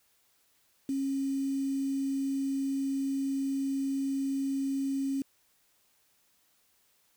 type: tone with quantisation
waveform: sine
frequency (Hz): 272.4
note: C#4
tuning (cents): -30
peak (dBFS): -28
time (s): 0.89-5.22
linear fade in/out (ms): 2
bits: 8
effects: white hiss -69 dBFS RMS until 7.16 s